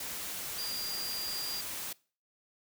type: tone in noise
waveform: sine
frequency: 4784 Hz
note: D8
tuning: 31 cents sharp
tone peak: -36 dBFS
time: 0.58-1.61 s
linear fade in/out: 5 ms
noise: white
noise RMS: -39 dBFS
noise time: 0-1.93 s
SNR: 0 dB
effects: noise-tail reverb RT60 0.4 s tail -23 dB re dry